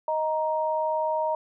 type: tone pair together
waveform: sine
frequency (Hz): 625 / 936.4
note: D#5 / A#5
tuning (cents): +8 / +8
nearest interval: perfect fifth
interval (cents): 700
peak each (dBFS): -26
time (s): 0.08-1.35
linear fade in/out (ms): 2
effects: none